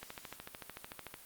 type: click train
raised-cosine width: 0.3 ms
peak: -27 dBFS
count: 16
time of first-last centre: 0.03-1.141 s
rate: 13.5 Hz
effects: white hiss -55 dBFS RMS until 1.25 s + Opus 48 kbps